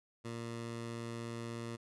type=tone; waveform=15% pulse; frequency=116.54 Hz; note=A#2; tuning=in tune; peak=-34 dBFS; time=0.24-1.77 s; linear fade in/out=20 ms; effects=resampled to 24000 Hz